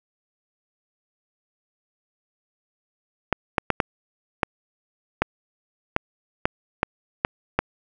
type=clicks; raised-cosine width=0.5 ms; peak=-3 dBFS; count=11; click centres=3.327 / 3.582 / 3.703 / 3.802 / 4.432 / 5.22 / 5.964 / 6.455 / 6.831 / 7.249 / 7.59 s; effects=none